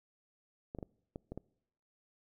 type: clicks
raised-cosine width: 2 ms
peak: -28 dBFS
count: 6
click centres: 0.749 / 0.787 / 0.828 / 1.159 / 1.32 / 1.376 s
effects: noise-tail reverb RT60 0.8 s tail -25 dB re dry